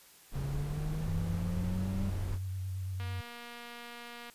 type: noise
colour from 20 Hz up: brown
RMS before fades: -38 dBFS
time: 0.31-2.39 s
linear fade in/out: 50 ms
type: linear sweep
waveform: triangle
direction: up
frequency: 134.7 to 196 Hz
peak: -32 dBFS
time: 0.35-2.1 s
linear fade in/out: 10 ms
type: tone with vibrato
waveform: sine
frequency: 93.7 Hz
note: F#2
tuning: 22 cents sharp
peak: -34 dBFS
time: 1.07-3.21 s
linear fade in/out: 5 ms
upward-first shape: sine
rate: 8.9 Hz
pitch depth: 34 cents each way
type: click train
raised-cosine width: 0.3 ms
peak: -31 dBFS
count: 310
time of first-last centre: 3-4.298 s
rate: 238 Hz
effects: white hiss -58 dBFS RMS until 4.34 s + resampled to 32000 Hz